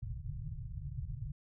white low-pass noise, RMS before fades -41 dBFS, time 0.02-1.32 s, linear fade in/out 10 ms, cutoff 150 Hz, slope 96 dB/octave, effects none

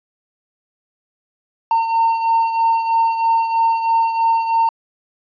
triangle beating tone pair, 910 / 913.1 Hz, A#5 / A#5, -42 / -36 cents, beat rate 3.1 Hz, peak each -12 / -19 dBFS, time 1.71-4.69 s, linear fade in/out 2 ms, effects tanh soft clip ceiling -6 dBFS + resampled to 11025 Hz

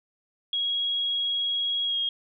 sine tone with pitch glide, 3307 to 3260 Hz, G#7 to G#7, -8 to -33 cents, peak -24 dBFS, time 0.53-2.09 s, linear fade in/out 2 ms, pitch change -25 cents, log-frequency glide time 1.85-1.97 s, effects none

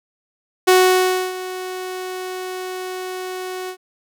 sawtooth tone with ADSR envelope, 369.7 Hz, F#4, 1 cent flat, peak -5 dBFS, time 0.67-3.77 s, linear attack 14 ms, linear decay 640 ms, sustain -17 dB, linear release 80 ms, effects none

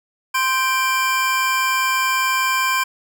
square tone cluster, 1041 / 1570 / 2365 Hz, C6 / G6 / D7, -9 / +2 / +12 cents, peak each -20 / -24 / -23 dBFS, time 0.34-2.84 s, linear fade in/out 10 ms, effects none

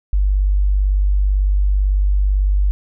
sine tone, 49 Hz, G1, in tune, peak -12 dBFS, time 0.13-2.71 s, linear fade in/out 0 ms, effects none

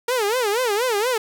sawtooth tone with vibrato, 455.3 Hz, A#4, 41 cents flat, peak -15 dBFS, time 0.08-1.18 s, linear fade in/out 5 ms, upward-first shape sine, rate 4.2 Hz, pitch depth 220 cents each way, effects none

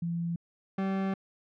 sine / 40% pulse tone pair in turn, 169.6 / 192.86 Hz, E3 / G3, +50 / -28 cents, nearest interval major second, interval 222 cents, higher second, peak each -29 / -27 dBFS, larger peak second, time 0.02-0.36 / 0.78-1.14 s, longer second, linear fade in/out 5 ms, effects low-pass 2000 Hz 12 dB/octave

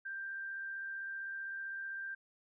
sine tone with amplitude modulation, 1579 Hz, G6, 12 cents sharp, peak -38 dBFS, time 0.05-2.15 s, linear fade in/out 10 ms, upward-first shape sine, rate 75.6 Hz, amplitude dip 25%, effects none

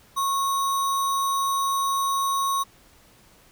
sine tone with sample-and-hold, 1096 Hz, C#6, 20 cents flat, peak -21 dBFS, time 0.16-2.64 s, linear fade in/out 20 ms, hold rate 4900 Hz, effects pink hiss -55 dBFS RMS until 3.51 s

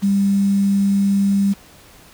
sine tone with quantisation, 198.4 Hz, G3, 21 cents sharp, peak -13 dBFS, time 0.02-1.54 s, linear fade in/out 20 ms, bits 6, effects pink hiss -46 dBFS RMS until 2.13 s

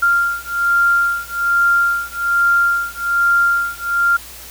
sine beating tone pair, 1392 / 1393.2 Hz, F6 / F6, -6 / -5 cents, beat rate 1.2 Hz, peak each -16 dBFS, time 0.02-4.17 s, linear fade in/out 10 ms, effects added 60 Hz sine -42 dBFS peak until 4.5 s + white hiss -36 dBFS RMS until 4.5 s

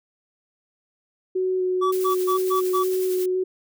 sine tone with vibrato, 370 Hz, F#4, in tune, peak -20 dBFS, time 1.35-3.44 s, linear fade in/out 10 ms, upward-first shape square, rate 2 Hz, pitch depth 10 cents each way
triangle tone bursts, 1147 Hz, D6, 41 cents flat, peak -19 dBFS, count 5, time 1.81-2.84 s, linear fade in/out 20 ms, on 110 ms, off 120 ms
blue noise with tremolo, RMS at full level -34 dBFS, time 1.92-3.26 s, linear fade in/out 5 ms, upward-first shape sine, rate 11 Hz, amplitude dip 40%
effects none

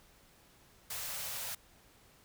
white band-stop noise, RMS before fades -40 dBFS, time 0.9-1.55 s, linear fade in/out 5 ms, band 190 to 470 Hz, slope 48 dB/octave, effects pink hiss -63 dBFS RMS until 2.24 s

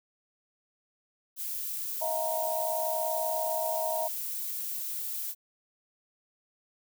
violet noise, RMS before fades -35 dBFS, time 1.36-5.35 s, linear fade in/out 50 ms
sine chord, Eb suspended second, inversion none, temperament equal with one note detuned, 637.9 / 698.5 / 932.3 Hz, Eb5 / F5 / Bb5, +43 / 0 / 0 cents, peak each -31 / -36 / -35 dBFS, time 2.01-4.08 s, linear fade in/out 10 ms
effects none

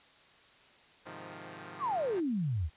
5% pulse chord, F minor seventh, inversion first, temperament equal, 103.83 / 130.81 / 155.56 / 174.61 Hz, Ab2 / C3 / Eb3 / F3, 0 / 0 / 0 / 0 cents, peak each -40 / -41 / -38 / -37 dBFS, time 1.05-2.21 s, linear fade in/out 20 ms
sine exponential sweep, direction down, 1244.5 to 69.9 Hz, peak -29 dBFS, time 1.79-2.7 s, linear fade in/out 50 ms
effects white hiss -60 dBFS RMS until 2.76 s + resampled to 8000 Hz

